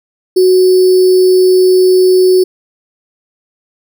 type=tone with sample-and-hold; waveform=sine; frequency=370 Hz; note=F#4; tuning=in tune; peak=-4 dBFS; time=0.36-2.44 s; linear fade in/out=10 ms; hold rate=4900 Hz; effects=none